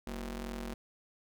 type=ring-modulated tone; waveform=sawtooth; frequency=141.3 Hz; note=C#3; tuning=34 cents sharp; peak=-31 dBFS; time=0.07-0.74 s; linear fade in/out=2 ms; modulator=92 Hz; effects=none